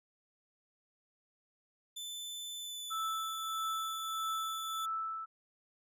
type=tone with pitch glide; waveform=sawtooth; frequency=3520 to 3468 Hz; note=A7 to A7; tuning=0 to -26 cents; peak=-38 dBFS; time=1.96-4.86 s; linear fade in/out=10 ms; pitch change=-26 cents; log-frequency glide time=2.57-2.99 s
type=tone with tremolo; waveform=sine; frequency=1317 Hz; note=E6; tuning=2 cents flat; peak=-33 dBFS; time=2.9-5.26 s; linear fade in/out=20 ms; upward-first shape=triangle; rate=1.6 Hz; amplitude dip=55%
effects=none